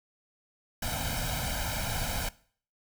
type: noise with comb filter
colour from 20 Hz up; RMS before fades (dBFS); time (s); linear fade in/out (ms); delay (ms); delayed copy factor
pink; -32; 0.82-2.29; 5; 1.3; +0.9
effects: noise-tail reverb RT60 0.5 s tail -20 dB re dry